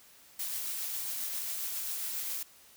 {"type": "noise with tremolo", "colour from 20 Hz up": "blue", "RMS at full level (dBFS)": -35, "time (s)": [0.39, 2.43], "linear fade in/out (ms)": 5, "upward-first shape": "triangle", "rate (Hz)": 7.4, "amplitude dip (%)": 25, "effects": ["white hiss -58 dBFS RMS until 2.76 s"]}